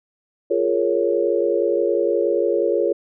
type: chord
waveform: sine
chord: Bb minor seventh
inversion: second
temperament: equal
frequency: 349.2 / 415.3 / 466.2 / 554.4 Hz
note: F4 / Ab4 / Bb4 / Db5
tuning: 0 / 0 / 0 / 0 cents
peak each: -22 dBFS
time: 0.5-2.93 s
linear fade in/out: 10 ms
effects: none